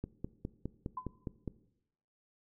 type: click train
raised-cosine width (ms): 3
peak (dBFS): -24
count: 8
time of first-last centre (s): 0.04-1.477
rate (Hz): 4.87
type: tone with exponential decay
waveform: sine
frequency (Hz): 1015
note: B5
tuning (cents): +47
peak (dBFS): -33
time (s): 0.97-1.08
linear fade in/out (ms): 5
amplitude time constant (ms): 22
effects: noise-tail reverb RT60 0.8 s tail -18 dB re dry